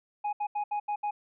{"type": "tone bursts at uneven times", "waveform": "triangle", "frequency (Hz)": 830.6, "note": "G#5", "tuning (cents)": 0, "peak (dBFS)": -26, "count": 6, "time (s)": [[0.24, 0.33], [0.4, 0.47], [0.55, 0.64], [0.71, 0.8], [0.88, 0.96], [1.03, 1.11]], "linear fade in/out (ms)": 10, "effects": ["resampled to 8000 Hz"]}